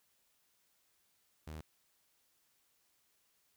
sawtooth tone, 77.78 Hz, D#2, in tune, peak -40 dBFS, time 1.47-1.61 s, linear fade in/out 5 ms, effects white hiss -75 dBFS RMS until 3.56 s

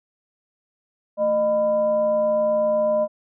sine tone with frequency modulation, 611 Hz, D#5, 32 cents flat, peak -17 dBFS, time 1.17-3.08 s, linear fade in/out 50 ms, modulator 388 Hz, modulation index 0.41, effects none

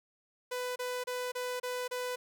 sawtooth tone bursts, 498.1 Hz, B4, 15 cents sharp, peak -30 dBFS, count 6, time 0.51-2.16 s, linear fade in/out 10 ms, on 250 ms, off 30 ms, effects none

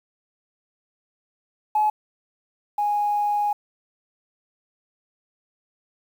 sine tone pair in turn, 850 / 827.7 Hz, G#5 / G#5, +40 / -6 cents, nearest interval unison, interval 46 cents, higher first, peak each -16 / -19 dBFS, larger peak first, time 1.75-1.9 / 2.78-3.53 s, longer second, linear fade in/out 5 ms, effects tanh soft clip ceiling -12 dBFS + 8-bit

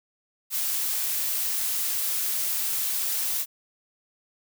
blue noise, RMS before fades -27 dBFS, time 0.5-3.46 s, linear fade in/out 50 ms, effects none

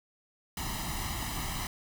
pink noise with comb filter, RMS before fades -35 dBFS, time 0.57-1.67 s, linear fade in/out 2 ms, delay 1 ms, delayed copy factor +0.8, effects none

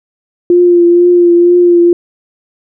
sine tone with vibrato, 349.2 Hz, F4, in tune, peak -3 dBFS, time 0.5-1.93 s, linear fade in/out 2 ms, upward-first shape triangle, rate 2.1 Hz, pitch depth 28 cents each way, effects none

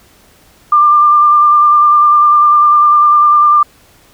sine tone with vibrato, 1190 Hz, D6, 22 cents sharp, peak -4 dBFS, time 0.72-3.63 s, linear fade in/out 5 ms, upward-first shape sine, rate 10 Hz, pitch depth 19 cents each way, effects pink hiss -46 dBFS RMS until 4.13 s

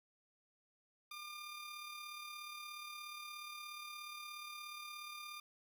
15% pulse tone with amplitude modulation, 1200 Hz, D6, 37 cents sharp, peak -39 dBFS, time 1.11-5.4 s, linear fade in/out 5 ms, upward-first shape sine, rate 36.9 Hz, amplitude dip 40%, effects 12-bit

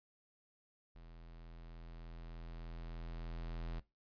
square tone with level ramp, 41.66 Hz, E1, 19 cents sharp, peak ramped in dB -54 to -40 dBFS, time 0.95-3.8 s, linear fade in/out 10 ms, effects noise-tail reverb RT60 0.2 s tail -17 dB re dry + resampled to 11025 Hz

